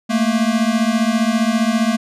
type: beating tone pair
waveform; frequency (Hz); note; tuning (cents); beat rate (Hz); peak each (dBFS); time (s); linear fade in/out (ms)
square; 217.5 / 232.5; A3 / A#3; -20 / -4; 15; -18; 0.09-1.97; 20
effects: low-pass 9000 Hz 12 dB/octave